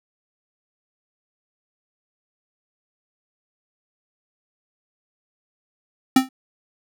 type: tone with exponential decay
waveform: square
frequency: 261.6 Hz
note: C4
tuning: in tune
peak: -8 dBFS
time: 6.16-6.29 s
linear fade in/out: 5 ms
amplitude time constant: 28 ms
effects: none